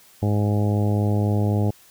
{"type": "harmonic tone", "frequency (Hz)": 103.83, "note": "G#2", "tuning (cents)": 0, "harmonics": [1, 2, 3, 4, 5, 6, 7, 8], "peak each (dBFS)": [-19, -25, -29, -31, -33, -35, -36, -37], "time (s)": [0.22, 1.71], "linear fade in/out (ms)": 10, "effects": ["white hiss -52 dBFS RMS until 1.9 s"]}